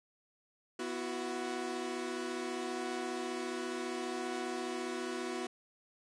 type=chord; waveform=sawtooth; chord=B suspended fourth; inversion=none; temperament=equal with one note detuned; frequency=246.9 / 335.2 / 370 Hz; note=B3 / E4 / F#4; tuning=0 / +29 / 0 cents; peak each=-38 / -38 / -35 dBFS; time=0.79-5.47 s; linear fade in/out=5 ms; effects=resampled to 22050 Hz